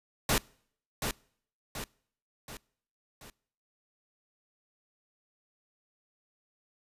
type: noise with echo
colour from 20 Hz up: pink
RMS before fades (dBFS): -26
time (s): 0.29-0.38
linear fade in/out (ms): 2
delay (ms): 730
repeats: 4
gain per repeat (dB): -6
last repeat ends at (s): 3.3
effects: noise-tail reverb RT60 0.6 s tail -25 dB re dry + resampled to 32000 Hz